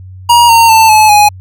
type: tone with pitch steps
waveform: square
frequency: 950 / 919.2 / 889.5 / 860.7 / 832.8 Hz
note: A#5 / A#5 / A5 / A5 / G#5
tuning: +33 / -25 / +19 / -38 / +5 cents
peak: -3 dBFS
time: 0.29-1.29 s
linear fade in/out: 10 ms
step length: 200 ms
effects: added 93 Hz sine -27 dBFS peak until 1.4 s